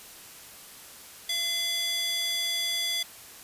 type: tone with high-pass filter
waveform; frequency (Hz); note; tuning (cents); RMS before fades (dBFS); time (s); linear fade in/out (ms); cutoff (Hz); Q
square; 682; F5; -41; -29; 1.29-3.03; 5; 3200; 2.3
effects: white hiss -47 dBFS RMS until 3.43 s + resampled to 32000 Hz